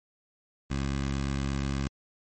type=tone with notch filter; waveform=15% pulse; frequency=68.5 Hz; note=C#2; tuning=20 cents flat; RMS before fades=-30 dBFS; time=0.7-1.88 s; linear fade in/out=10 ms; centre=670 Hz; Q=2; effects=MP3 32 kbps